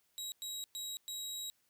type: tone bursts at uneven times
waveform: 25% pulse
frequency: 3838 Hz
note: A#7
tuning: 50 cents sharp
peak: -36 dBFS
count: 4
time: 0.18-0.32 / 0.42-0.64 / 0.75-0.97 / 1.08-1.5 s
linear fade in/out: 0 ms
effects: white hiss -75 dBFS RMS until 1.69 s